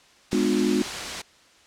white noise, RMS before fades -30 dBFS, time 0.31-1.22 s, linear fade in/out 10 ms
sine chord, G# diminished seventh, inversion none, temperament just, 207.7 / 249.2 / 299 / 358.8 Hz, G#3 / B3 / D4 / F4, 0 / +16 / +31 / +47 cents, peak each -25 dBFS, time 0.33-0.82 s, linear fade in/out 0 ms
effects white hiss -55 dBFS RMS until 1.66 s + low-pass 6000 Hz 12 dB/octave

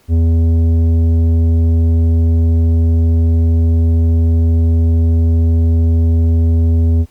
triangle tone with tanh clipping, 82.41 Hz, E2, in tune, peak -10 dBFS, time 0.08-7.06 s, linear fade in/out 50 ms, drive 14 dB, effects pink hiss -53 dBFS RMS until 7.1 s

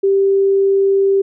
sine tone, 392 Hz, G4, in tune, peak -10 dBFS, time 0.03-1.22 s, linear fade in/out 10 ms, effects none

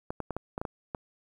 clicks, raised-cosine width 1 ms, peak -19 dBFS, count 8, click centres 0.105 / 0.203 / 0.307 / 0.366 / 0.579 / 0.615 / 0.652 / 0.948 s, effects 9-bit

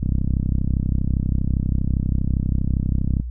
click train, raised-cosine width 5 ms, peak -9 dBFS, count 104, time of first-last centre 0.03-3.199 s, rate 32.5 Hz, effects noise-tail reverb RT60 0.1 s tail -21 dB re dry + added 60 Hz sine -26 dBFS peak until 3.3 s

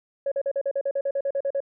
sine tone bursts, 554.4 Hz, C#5, in tune, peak -21 dBFS, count 14, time 0.26-1.604 s, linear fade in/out 5 ms, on 57 ms, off 42 ms, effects tanh soft clip ceiling -18 dBFS

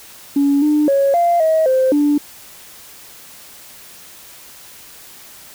sine tone with pitch steps, 282.1 / 299.6 / 553 / 691 / 637 / 521 / 292.4 Hz, C#4 / D4 / C#5 / F5 / D#5 / C5 / D4, +30 / +35 / -4 / -19 / +41 / -7 / -7 cents, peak -10 dBFS, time 0.36-2.18 s, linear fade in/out 5 ms, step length 260 ms, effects tanh soft clip ceiling -7 dBFS + white hiss -40 dBFS RMS until 5.54 s

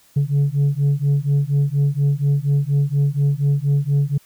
sine beating tone pair, 140 / 144.2 Hz, C#3 / D3, +18 / -31 cents, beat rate 4.2 Hz, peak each -16 dBFS, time 0.16-4.18 s, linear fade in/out 10 ms, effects tanh soft clip ceiling -12 dBFS + white hiss -54 dBFS RMS until 4.25 s

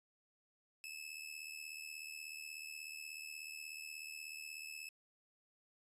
sawtooth tone with amplitude modulation, 2603 Hz, E7, 22 cents flat, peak -40 dBFS, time 0.84-4.89 s, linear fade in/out 0 ms, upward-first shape sine, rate 76.5 Hz, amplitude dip 70%, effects resampled to 32000 Hz

